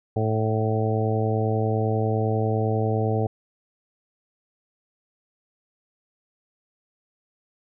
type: harmonic tone with a mistuned harmonic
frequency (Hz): 110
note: A2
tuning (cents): 0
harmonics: 1 / 2 / 3 / 4 / 5 / 6 / 7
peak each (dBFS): -23 / -30 / -32 / -27 / -32 / -33 / -31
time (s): 0.16-3.27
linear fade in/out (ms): 5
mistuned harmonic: 7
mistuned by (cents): -17
effects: none